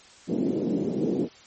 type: band-pass noise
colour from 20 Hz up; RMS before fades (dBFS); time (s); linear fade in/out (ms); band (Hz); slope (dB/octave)
pink; -26; 0.27-1.29; 50; 200 to 400; 24
effects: white hiss -51 dBFS RMS until 1.46 s + MP3 32 kbps